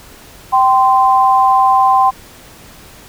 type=tone pair together; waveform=sine; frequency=777 / 1037.2 Hz; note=G5 / C6; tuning=-16 / -15 cents; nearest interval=perfect fourth; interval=501 cents; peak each=-10 dBFS; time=0.52-2.11 s; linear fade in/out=20 ms; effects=pink hiss -39 dBFS RMS until 3.08 s